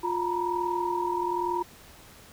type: tone cluster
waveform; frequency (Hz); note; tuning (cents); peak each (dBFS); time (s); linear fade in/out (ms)
sine; 352.5 / 926 / 967; F4 / A#5 / B5; +16 / -12 / -37; -30; 0.03-1.63; 10
effects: pink hiss -51 dBFS RMS until 2.32 s